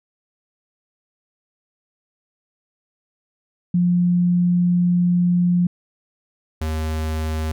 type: tone pair in turn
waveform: sine / square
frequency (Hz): 176.5 / 78.62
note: F3 / D#2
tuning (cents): +19 / +19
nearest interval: octave + major second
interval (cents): 1400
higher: first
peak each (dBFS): -14 / -22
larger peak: first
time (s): 3.74-5.67 / 6.61-7.52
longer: first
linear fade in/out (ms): 5
effects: none